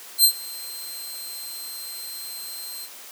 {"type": "tone with ADSR envelope", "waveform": "15% pulse", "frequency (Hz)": 4145, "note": "C8", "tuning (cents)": -17, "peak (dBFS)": -4, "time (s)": [0.18, 2.89], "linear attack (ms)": 59, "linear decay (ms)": 81, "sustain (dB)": -23, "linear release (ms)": 58, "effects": ["white hiss -42 dBFS RMS until 3.11 s", "high-pass 300 Hz 12 dB/octave"]}